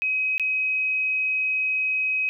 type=tone with dropouts; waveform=sine; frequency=2534 Hz; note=D#7; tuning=31 cents sharp; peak=-21 dBFS; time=0.02-2.29 s; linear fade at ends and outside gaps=0 ms; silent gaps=0.38-0.397 s; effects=none